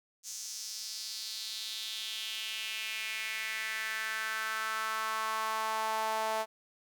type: tone with high-pass filter sweep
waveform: sawtooth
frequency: 219.7 Hz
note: A3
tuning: 2 cents flat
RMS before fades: -36 dBFS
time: 0.23-6.46 s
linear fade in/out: 50 ms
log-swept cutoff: 6300 to 740 Hz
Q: 3.4
effects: none